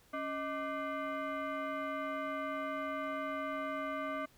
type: tone with frequency modulation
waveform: sine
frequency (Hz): 277.2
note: C#4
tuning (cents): 0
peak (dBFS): -35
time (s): 0.13-4.26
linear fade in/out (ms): 10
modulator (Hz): 902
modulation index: 1.6
effects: pink hiss -65 dBFS RMS until 4.37 s